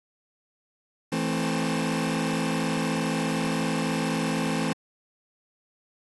sawtooth chord, A minor, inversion second, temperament just, 165 / 220 / 264 Hz, E3 / A3 / C4, +2 / 0 / +16 cents, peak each -25 dBFS, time 1.12-4.73 s, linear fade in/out 5 ms, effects AAC 32 kbps

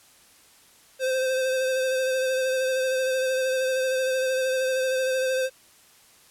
square tone with vibrato, 520 Hz, C5, 11 cents flat, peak -23 dBFS, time 0.99-5.5 s, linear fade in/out 50 ms, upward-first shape sine, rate 13 Hz, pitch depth 22 cents each way, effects white hiss -55 dBFS RMS until 6.3 s + low-pass 12000 Hz 12 dB/octave

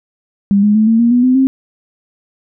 sine tone with pitch steps, 200 / 208.3 / 216.8 / 225.8 / 235.1 / 244.8 / 254.9 / 265.4 Hz, G3 / G#3 / A3 / A3 / A#3 / B3 / C4 / C4, +35 / +5 / -25 / +45 / +15 / -15 / -45 / +25 cents, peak -7 dBFS, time 0.51-1.47 s, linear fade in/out 0 ms, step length 120 ms, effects none

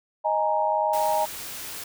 sine chord, D# suspended fourth, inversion none, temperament equal, 622.3 / 830.6 / 932.3 Hz, D#5 / G#5 / A#5, 0 / 0 / 0 cents, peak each -25 dBFS, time 0.24-1.26 s, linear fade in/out 20 ms
white noise, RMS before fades -36 dBFS, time 0.93-1.84 s, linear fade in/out 5 ms
effects none

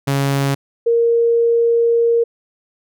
sawtooth / sine tone pair in turn, 138.59 / 466.2 Hz, C#3 / A#4, 0 / 0 cents, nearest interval octave + major sixth, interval 2100 cents, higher second, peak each -11 / -11 dBFS, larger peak neither, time 0.07-0.55 / 0.86-2.24 s, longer second, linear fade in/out 10 ms, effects none

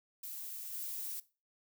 violet noise with level steps, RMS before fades -44 / -41 dBFS, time 0.23-1.2 s, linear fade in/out 5 ms, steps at 0.72 s, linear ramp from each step 20 ms, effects noise-tail reverb RT60 0.3 s tail -18 dB re dry

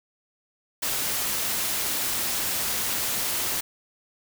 white noise, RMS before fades -27 dBFS, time 0.82-3.61 s, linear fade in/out 10 ms, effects none

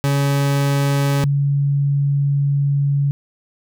40% pulse / sine tone pair in turn, 140.5 / 141.21 Hz, C#3 / C#3, +24 / +32 cents, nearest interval unison, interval 8 cents, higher second, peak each -14 dBFS, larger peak neither, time 0.04-1.24 / 1.24-3.11 s, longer second, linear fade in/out 0 ms, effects none

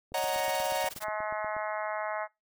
click train, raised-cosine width 2 ms, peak -34 dBFS, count 13, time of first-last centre 0.12-1.566 s, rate 8.3 Hz
45% pulse chord, D# minor seventh, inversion third, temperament equal, 554.4 / 622.3 / 740 / 932.3 Hz, C#5 / D#5 / F#5 / A#5, 0 / 0 / 0 / 0 cents, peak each -34 / -34 / -33 / -34 dBFS, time 0.14-0.89 s, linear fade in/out 5 ms
white noise with tremolo, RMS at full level -40 dBFS, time 0.17-1.05 s, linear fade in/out 2 ms, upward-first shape sine, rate 19 Hz, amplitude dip 100%
harmonic tone, 212.9 Hz, G#3, 43 cents sharp, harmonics 3 / 4 / 5 / 6 / 7 / 8 / 9 / 10, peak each -35 / -37 / -39 / -41 / -42 / -43 / -44 / -45 dBFS, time 1-2.28 s, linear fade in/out 50 ms
effects noise-tail reverb RT60 0.2 s tail -22 dB re dry

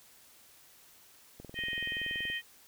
click train, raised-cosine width 2 ms, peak -33 dBFS, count 20, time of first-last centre 1.4-2.3 s, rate 21.1 Hz
harmonic tone, 624 Hz, D#5, 5 cents sharp, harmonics 3 / 4 / 5, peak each -35 / -41 / -38 dBFS, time 1.54-2.42 s, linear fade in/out 50 ms
effects white hiss -59 dBFS RMS until 2.67 s

